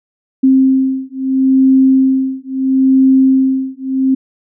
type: beating tone pair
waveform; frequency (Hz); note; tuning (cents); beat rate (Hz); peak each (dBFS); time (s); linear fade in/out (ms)
sine; 264.1 / 264.85; C4 / C4; +16 / +21; 0.75; -11; 0.43-4.15; 10
effects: none